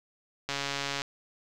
click train, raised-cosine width 0.2 ms, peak -14 dBFS, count 75, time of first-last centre 0.49-1.019 s, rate 140 Hz, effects none

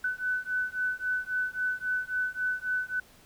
sine beating tone pair, 1500 / 1503.7 Hz, F#6 / F#6, +23 / +28 cents, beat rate 3.7 Hz, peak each -31 dBFS, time 0.04-3 s, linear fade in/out 5 ms, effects pink hiss -57 dBFS RMS until 3.25 s

